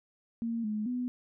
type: tone with pitch steps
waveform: sine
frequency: 230.6 / 212.8 / 247.9 Hz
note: A#3 / G#3 / B3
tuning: -19 / +42 / +7 cents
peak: -30 dBFS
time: 0.42-1.08 s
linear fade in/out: 0 ms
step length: 220 ms
effects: none